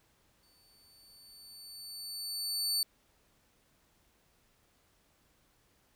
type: tone with exponential growth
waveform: sawtooth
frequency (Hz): 4500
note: C#8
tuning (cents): +25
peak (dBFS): -25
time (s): 0.43-2.83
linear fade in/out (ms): 1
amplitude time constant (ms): 520
effects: pink hiss -70 dBFS RMS until 5.95 s